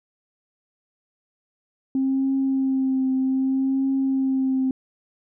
sine tone with vibrato, 265.6 Hz, C4, 26 cents sharp, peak -18 dBFS, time 1.95-4.71 s, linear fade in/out 2 ms, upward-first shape triangle, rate 0.64 Hz, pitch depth 26 cents each way, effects tanh soft clip ceiling -14 dBFS

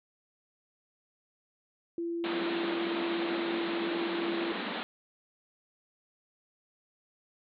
sine tone, 338.9 Hz, E4, 48 cents sharp, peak -31 dBFS, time 1.98-4.52 s, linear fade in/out 2 ms
pink band-pass noise, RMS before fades -36 dBFS, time 2.24-4.83 s, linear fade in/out 0 ms, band 180 to 4100 Hz, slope 96 dB/octave
effects none

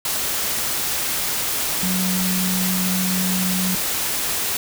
sine tone in noise, 185 Hz, F#3, in tune, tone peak -21 dBFS, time 1.83-3.75 s, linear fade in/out 2 ms, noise white, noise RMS -23 dBFS, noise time 0.05-4.57 s, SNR -1 dB, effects none

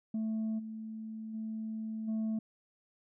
sine tone with level steps, 220 Hz, A3, in tune, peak -29 / -39 / -35 / -28 dBFS, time 0.14-2.39 s, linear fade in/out 5 ms, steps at 0.58 / 1.33 / 2.07 s, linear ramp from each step 20 ms, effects tanh soft clip ceiling -30 dBFS

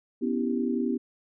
sine chord, C# half-diminished seventh, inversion third, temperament equal with one note detuned, 246.9 / 277.2 / 326.2 / 392 Hz, B3 / C#4 / E4 / G4, 0 / 0 / -18 / 0 cents, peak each -27 / -32 / -32 / -32 dBFS, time 0.21-0.98 s, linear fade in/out 20 ms, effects none

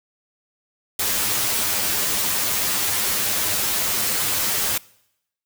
white noise with comb filter, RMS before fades -22 dBFS, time 0.99-4.78 s, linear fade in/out 5 ms, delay 9.8 ms, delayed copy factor +0.9, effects noise-tail reverb RT60 0.8 s tail -23 dB re dry

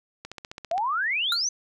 click train, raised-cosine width 0.2 ms, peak -20 dBFS, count 9, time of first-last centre 0.25-0.78 s, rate 15.1 Hz
sine exponential sweep, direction up, 644 to 6272 Hz, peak -23 dBFS, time 0.71-1.49 s, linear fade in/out 5 ms
square tone with exponential decay, 1392 Hz, F6, 6 cents flat, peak -22 dBFS, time 1.32-1.42 s, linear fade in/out 2 ms, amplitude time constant 20 ms
effects none

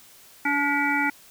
harmonic tone with a mistuned harmonic, 286.6 Hz, D4, 42 cents flat, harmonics 1 / 3 / 5 / 7 / 8, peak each -27 / -27 / -27 / -27 / -27 dBFS, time 0.45-1.1 s, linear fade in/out 5 ms, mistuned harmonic 7, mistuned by -40 cents, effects white hiss -51 dBFS RMS until 1.3 s

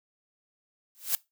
blue noise with exponential growth, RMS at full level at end -23 dBFS, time 0.95-1.15 s, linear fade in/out 0 ms, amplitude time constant 43 ms, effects noise-tail reverb RT60 0.2 s tail -21 dB re dry

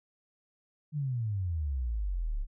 sine exponential sweep, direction down, 155.1 to 32.44 Hz, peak -29 dBFS, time 0.92-2.47 s, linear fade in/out 50 ms, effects none

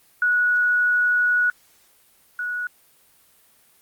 sine tone pair in turn, 1464 / 1464 Hz, F#6 / F#6, -19 / -19 cents, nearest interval unison, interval 0 cents, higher neither, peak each -16 / -24 dBFS, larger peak first, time 0.22-1.5 / 2.39-2.67 s, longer first, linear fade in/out 2 ms, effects white hiss -57 dBFS RMS until 3.81 s + Opus 32 kbps

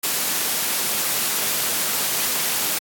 white noise, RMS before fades -22 dBFS, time 0.03-2.79 s, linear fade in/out 10 ms, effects high-pass 150 Hz 12 dB/octave + AAC 64 kbps

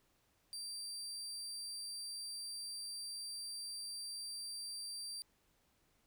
30% pulse tone, 4699 Hz, D8, in tune, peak -40 dBFS, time 0.53-5.22 s, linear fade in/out 0 ms, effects pink hiss -75 dBFS RMS until 6.06 s

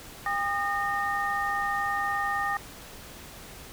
sine tone cluster, 803 / 1222 / 1840 Hz, G5 / D#6 / A#6, +41 / -32 / -23 cents, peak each -30 dBFS, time 0.26-2.57 s, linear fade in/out 2 ms, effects pink hiss -45 dBFS RMS until 3.72 s

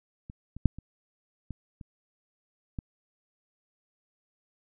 clicks, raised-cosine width 5 ms, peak -29 / -28 / -7 / -29 / -24 / -30 / -21 dBFS, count 7, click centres 0.299 / 0.566 / 0.657 / 0.786 / 1.507 / 1.812 / 2.788 s, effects none

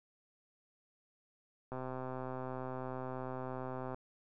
click train, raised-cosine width 1 ms, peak -28 dBFS, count 288, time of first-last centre 1.72-3.945 s, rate 129 Hz, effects none

